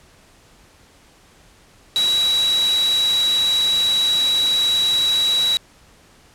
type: tone in noise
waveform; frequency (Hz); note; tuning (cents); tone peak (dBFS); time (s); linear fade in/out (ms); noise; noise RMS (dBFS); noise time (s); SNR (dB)
sine; 3891; B7; -27; -15; 1.96-5.57; 0; white; -27; 1.96-5.57; +9
effects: pink hiss -51 dBFS RMS until 6.34 s + low-pass 10000 Hz 12 dB/octave